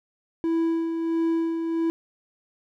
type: tone with tremolo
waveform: triangle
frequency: 329.6 Hz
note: E4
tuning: in tune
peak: -18 dBFS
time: 0.44-1.9 s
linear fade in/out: 0 ms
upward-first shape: sine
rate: 1.5 Hz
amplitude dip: 45%
effects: none